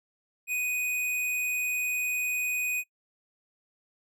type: tone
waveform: square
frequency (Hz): 2490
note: D#7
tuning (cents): +1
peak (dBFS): -28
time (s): 0.47-2.84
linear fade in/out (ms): 50
effects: noise-tail reverb RT60 0.1 s tail -22 dB re dry